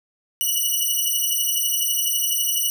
5% pulse beating tone pair, 2932 / 2944 Hz, F#7 / F#7, -16 / -9 cents, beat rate 12 Hz, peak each -14 dBFS, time 0.41-2.7 s, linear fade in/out 0 ms, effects none

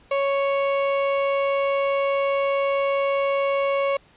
35% pulse tone, 554.4 Hz, C#5, in tune, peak -18 dBFS, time 0.11-3.97 s, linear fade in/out 5 ms, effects pink hiss -55 dBFS RMS until 4.16 s + resampled to 8000 Hz

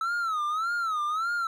triangle tone with vibrato, 1300 Hz, E6, 24 cents flat, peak -24 dBFS, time 0.01-1.47 s, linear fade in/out 2 ms, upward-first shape sine, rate 1.7 Hz, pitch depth 150 cents each way, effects none

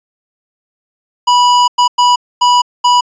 square tone bursts at uneven times, 980 Hz, B5, 14 cents flat, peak -7 dBFS, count 5, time 1.27-1.68 / 1.78-1.88 / 1.98-2.16 / 2.41-2.62 / 2.84-3.01 s, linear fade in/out 10 ms, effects resampled to 16000 Hz

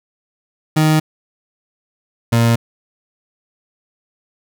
30% pulse tone pair in turn, 155.56 / 116.41 Hz, D#3 / A#2, 0 / -2 cents, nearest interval perfect fourth, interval 502 cents, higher first, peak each -8 dBFS, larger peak neither, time 0.76-1 / 2.32-2.56 s, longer neither, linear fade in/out 10 ms, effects none

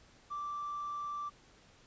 sine tone with hard clipping, 1171 Hz, D6, 5 cents flat, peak -37 dBFS, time 0.3-1.3 s, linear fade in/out 20 ms, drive 1 dB, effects pink hiss -62 dBFS RMS until 1.86 s + resampled to 16000 Hz

